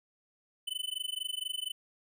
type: tone with amplitude modulation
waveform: square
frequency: 3014 Hz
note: F#7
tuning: 31 cents sharp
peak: -31 dBFS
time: 0.67-1.72 s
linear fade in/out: 10 ms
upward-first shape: sine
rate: 24.2 Hz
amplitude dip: 100%
effects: none